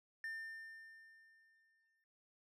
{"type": "tone with exponential decay", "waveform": "triangle", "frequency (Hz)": 1800, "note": "A6", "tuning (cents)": 39, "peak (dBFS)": -39, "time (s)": [0.24, 2.04], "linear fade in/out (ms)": 1, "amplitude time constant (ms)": 390, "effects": []}